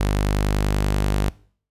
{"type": "tone", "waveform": "sawtooth", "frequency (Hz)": 50.3, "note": "G1", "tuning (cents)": 45, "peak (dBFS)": -14, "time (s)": [0, 1.3], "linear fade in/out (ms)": 10, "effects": ["noise-tail reverb RT60 0.5 s tail -22 dB re dry", "resampled to 32000 Hz"]}